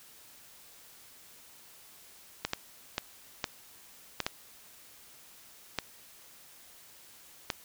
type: clicks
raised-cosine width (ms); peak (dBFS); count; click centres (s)
0.2; -12; 8; 2.45 / 2.534 / 2.981 / 3.442 / 4.203 / 4.265 / 5.787 / 7.502
effects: white hiss -55 dBFS RMS until 7.64 s